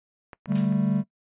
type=clicks; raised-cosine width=0.5 ms; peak=-25 / -26 / -24 / -34 / -30 dBFS; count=5; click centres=0.332 / 0.458 / 0.521 / 0.642 / 0.725 s
type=chord; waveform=triangle; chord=D suspended fourth; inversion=none; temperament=just; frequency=146.83 / 195.78 / 220.2 Hz; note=D3 / G3 / A3; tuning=0 / -2 / +2 cents; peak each=-25 / -21 / -24 dBFS; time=0.47-1.04 s; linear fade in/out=50 ms
type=noise with exponential decay; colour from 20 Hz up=white; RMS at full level=-35 dBFS; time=0.55-0.86 s; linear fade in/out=1 ms; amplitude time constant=66 ms
effects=noise-tail reverb RT60 0.1 s tail -22 dB re dry + resampled to 8000 Hz